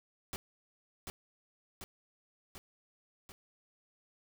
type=noise with echo; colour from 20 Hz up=pink; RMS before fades=-40 dBFS; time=0.33-0.36 s; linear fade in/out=0 ms; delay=740 ms; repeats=4; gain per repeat=-3 dB; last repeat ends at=3.32 s; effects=none